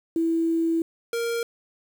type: tone pair in turn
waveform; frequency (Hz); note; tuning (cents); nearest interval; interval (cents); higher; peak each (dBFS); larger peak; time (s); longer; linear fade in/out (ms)
sine / square; 329.6 / 466.1; E4 / A#4; 0 / 0; tritone; 600; second; -20 / -25; first; 0.16-0.82 / 1.13-1.43; first; 2
effects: 8-bit